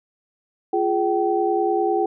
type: tone cluster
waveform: sine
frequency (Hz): 347.4 / 417.4 / 770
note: F4 / G#4 / G5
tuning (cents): -9 / +9 / -31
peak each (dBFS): -22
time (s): 0.73-2.06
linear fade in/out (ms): 5
effects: none